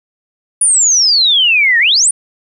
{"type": "exponential two-way sweep", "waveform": "sine", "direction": "down then up", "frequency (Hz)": [9860, 1793, 9860], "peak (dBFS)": -7, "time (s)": [0.61, 2.11], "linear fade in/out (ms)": 5, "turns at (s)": 1.79, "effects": ["8-bit"]}